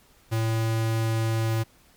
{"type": "tone", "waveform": "square", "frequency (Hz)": 112.4, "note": "A2", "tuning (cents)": 37, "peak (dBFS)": -23, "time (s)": [0.31, 1.64], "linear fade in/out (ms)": 20, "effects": ["pink hiss -58 dBFS RMS until 1.96 s", "MP3 96 kbps"]}